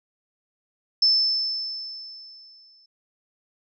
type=tone with exponential decay; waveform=sine; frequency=5274 Hz; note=E8; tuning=in tune; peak=-14 dBFS; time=1.02-2.86 s; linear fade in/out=5 ms; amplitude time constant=400 ms; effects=none